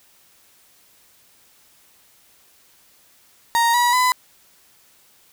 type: tone with pitch steps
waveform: 35% pulse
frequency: 932.3 / 967.4 / 1003.8 Hz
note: A#5 / B5 / B5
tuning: 0 / -36 / +28 cents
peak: -13 dBFS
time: 3.55-4.12 s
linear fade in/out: 0 ms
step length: 190 ms
effects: white hiss -55 dBFS RMS until 5.32 s